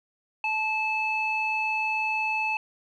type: tone with low-pass filter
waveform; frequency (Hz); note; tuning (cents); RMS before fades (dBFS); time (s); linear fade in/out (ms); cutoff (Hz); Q
square; 871; A5; -18; -27; 0.44-2.57; 2; 2600; 4.8
effects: none